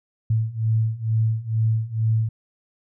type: beating tone pair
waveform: sine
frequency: 110 / 112.2 Hz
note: A2 / A2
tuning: 0 / +34 cents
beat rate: 2.2 Hz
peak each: -23 / -21 dBFS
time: 0.3-2.29 s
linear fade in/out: 5 ms
effects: none